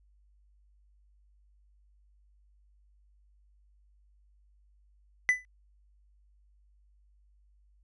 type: tone with exponential decay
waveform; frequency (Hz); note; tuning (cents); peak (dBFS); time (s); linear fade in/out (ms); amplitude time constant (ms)
triangle; 1998; B6; +20; -16; 5.29-5.45; 0; 33
effects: added 50 Hz sine -61 dBFS peak until 7.83 s + resampled to 24000 Hz